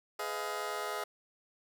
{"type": "chord", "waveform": "20% pulse", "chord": "F half-diminished seventh", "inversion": "first", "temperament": "just", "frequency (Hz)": [419.1, 502.9, 628.6, 698.5], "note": ["Ab4", "Cb5", "Eb5", "F5"], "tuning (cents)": [16, 31, 18, 0], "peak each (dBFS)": [-35, -38, -36, -37], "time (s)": [0.19, 1.04], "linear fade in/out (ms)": 5, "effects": []}